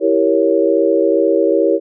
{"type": "chord", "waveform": "sine", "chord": "E diminished seventh", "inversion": "none", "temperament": "equal", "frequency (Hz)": [329.6, 392, 466.2, 554.4], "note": ["E4", "G4", "Bb4", "Db5"], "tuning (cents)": [0, 0, 0, 0], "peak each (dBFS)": -16, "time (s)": [0, 1.8], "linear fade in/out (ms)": 50, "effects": []}